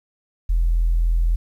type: tone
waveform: sine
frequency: 41.79 Hz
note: E1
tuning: 24 cents sharp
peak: -14 dBFS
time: 0.49-1.36 s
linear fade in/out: 10 ms
effects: tanh soft clip ceiling -11 dBFS + 9-bit